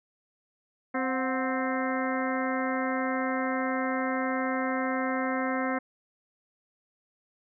harmonic tone with a mistuned harmonic, 261.6 Hz, C4, in tune, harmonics 1 / 2 / 3 / 4 / 5 / 6 / 7 / 8, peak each -30 / -33 / -35 / -36 / -37 / -38 / -38 / -39 dBFS, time 0.94-5.79 s, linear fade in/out 10 ms, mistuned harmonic 3, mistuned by -100 cents, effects none

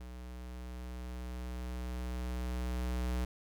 square tone with level ramp, 61.74 Hz, B1, in tune, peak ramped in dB -45 to -32 dBFS, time 0-3.25 s, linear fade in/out 5 ms, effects none

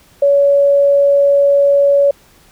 sine tone, 564 Hz, C#5, 30 cents sharp, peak -7 dBFS, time 0.22-2.11 s, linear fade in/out 5 ms, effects pink hiss -48 dBFS RMS until 2.51 s

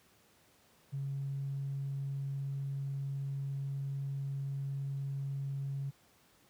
triangle tone with tanh clipping, 138.1 Hz, C#3, 6 cents flat, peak -34 dBFS, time 0.92-5.91 s, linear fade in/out 20 ms, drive 4 dB, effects pink hiss -66 dBFS RMS until 6.49 s + high-pass 80 Hz 12 dB/octave

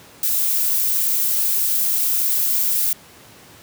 violet noise, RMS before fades -19 dBFS, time 0.23-2.93 s, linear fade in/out 2 ms, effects pink hiss -45 dBFS RMS until 3.62 s + high-pass 100 Hz 12 dB/octave

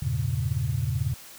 sine chord, E diminished seventh, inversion none, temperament equal with one note detuned, 82.41 / 100.46 / 116.54 / 138.59 Hz, E2 / G2 / Bb2 / Db3, 0 / +43 / 0 / 0 cents, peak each -31 / -31 / -28 / -28 dBFS, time 0.02-1.14 s, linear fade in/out 5 ms, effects tanh soft clip ceiling -13 dBFS + white hiss -46 dBFS RMS until 1.38 s

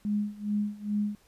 sine tone with tremolo, 207.7 Hz, G#3, in tune, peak -24 dBFS, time 0.05-1.15 s, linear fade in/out 0 ms, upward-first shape sine, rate 2.4 Hz, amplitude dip 90%, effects pink hiss -63 dBFS RMS until 1.27 s + resampled to 32000 Hz

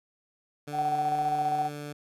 15% pulse tone, 146.83 Hz, D3, in tune, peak -30 dBFS, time 0.67-1.93 s, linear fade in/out 10 ms
sine tone with tremolo, 755 Hz, F#5, 35 cents sharp, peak -23 dBFS, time 0.72-1.7 s, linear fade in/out 50 ms, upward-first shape square, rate 15 Hz, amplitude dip 40%
effects resampled to 32000 Hz

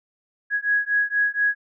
sine beating tone pair, 1661.2 / 1665.4 Hz, G#6 / G#6, 0 / +4 cents, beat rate 4.2 Hz, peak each -22 dBFS, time 0.5-1.55 s, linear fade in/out 50 ms, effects none

